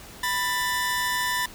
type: tone pair together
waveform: sawtooth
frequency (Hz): 987.8 / 1775.4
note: B5 / A6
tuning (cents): 0 / +15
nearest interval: minor seventh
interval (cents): 1015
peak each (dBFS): -23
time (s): 0.23-1.46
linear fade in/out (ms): 5
effects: pink hiss -44 dBFS RMS until 1.54 s